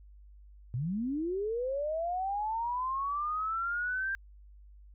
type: linear sweep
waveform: sine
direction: up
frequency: 112.3 to 1594 Hz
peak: -30 dBFS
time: 0.74-4.15 s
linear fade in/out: 0 ms
effects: added 50 Hz sine -51 dBFS peak until 4.94 s